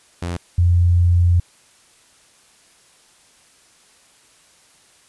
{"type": "tone pair in turn", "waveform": ["sawtooth", "sine"], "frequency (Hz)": [86.9, 87.39], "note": ["F2", "F2"], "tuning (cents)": [-8, 2], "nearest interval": "unison", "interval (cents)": 10, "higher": "second", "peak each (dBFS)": [-19, -11], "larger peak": "second", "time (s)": [[0.22, 0.37], [0.58, 1.4]], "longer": "second", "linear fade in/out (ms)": 5, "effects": ["white hiss -53 dBFS RMS until 5.08 s", "resampled to 24000 Hz"]}